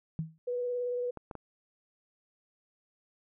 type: tone with exponential decay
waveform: sine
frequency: 160.2 Hz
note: E3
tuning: 49 cents flat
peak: -27 dBFS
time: 0.19-0.38 s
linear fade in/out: 0 ms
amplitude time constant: 41 ms
type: tone with vibrato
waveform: sine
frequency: 490.6 Hz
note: B4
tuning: 12 cents flat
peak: -30 dBFS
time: 0.47-1.11 s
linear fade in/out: 10 ms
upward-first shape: sine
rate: 18 Hz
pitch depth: 15 cents each way
type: clicks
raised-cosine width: 1 ms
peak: -27 dBFS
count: 3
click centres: 1.173 / 1.312 / 1.353 s
effects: none